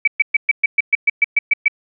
sine tone bursts, 2292 Hz, D7, 43 cents flat, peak -9 dBFS, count 12, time 0.05-1.682 s, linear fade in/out 5 ms, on 26 ms, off 120 ms, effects none

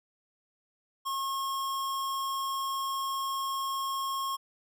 square tone, 1083 Hz, C#6, 41 cents flat, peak -31 dBFS, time 1.05-4.37 s, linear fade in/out 20 ms, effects none

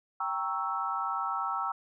sine chord, G diminished seventh, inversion none, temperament equal, 784 / 932.3 / 1108.7 / 1318.5 Hz, G5 / Bb5 / Db6 / Fb6, 0 / 0 / 0 / 0 cents, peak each -36 / -36 / -37 / -32 dBFS, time 0.2-1.72 s, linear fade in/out 5 ms, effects none

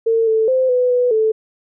sine tone with pitch steps, 453.5 / 442.1 / 518 / 498.6 / 493.8 / 438.4 Hz, A#4 / A4 / C5 / B4 / B4 / A4, -48 / +8 / -17 / +16 / 0 / -6 cents, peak -12 dBFS, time 0.06-1.32 s, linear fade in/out 10 ms, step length 210 ms, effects none

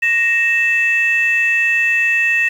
sine tone pair together, 1864.7 / 2637 Hz, A#6 / E7, 0 / 0 cents, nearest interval tritone, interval 600 cents, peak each -14 dBFS, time 0.02-2.49 s, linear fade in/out 10 ms, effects tanh soft clip ceiling -6 dBFS + 7-bit

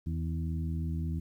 harmonic tone with a mistuned harmonic, 81 Hz, E2, 30 cents flat, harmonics 1 / 2 / 3 / 4, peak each -32 / -35 / -42 / -46 dBFS, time 0.06-1.2 s, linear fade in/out 10 ms, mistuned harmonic 3, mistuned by +32 cents, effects 11-bit

